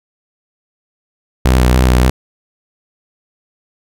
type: tone with vibrato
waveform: sawtooth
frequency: 62.7 Hz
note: B1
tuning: 27 cents sharp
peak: -4 dBFS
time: 1.45-2.1 s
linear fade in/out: 5 ms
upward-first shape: square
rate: 3.5 Hz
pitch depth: 25 cents each way
effects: none